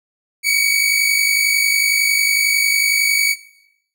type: tone pair together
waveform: sawtooth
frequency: 2236 / 2287 Hz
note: C#7 / D7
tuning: +14 / -47 cents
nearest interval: unison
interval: 39 cents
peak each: -13 dBFS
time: 0.43-3.36 s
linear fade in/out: 50 ms
effects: noise-tail reverb RT60 0.8 s tail -19 dB re dry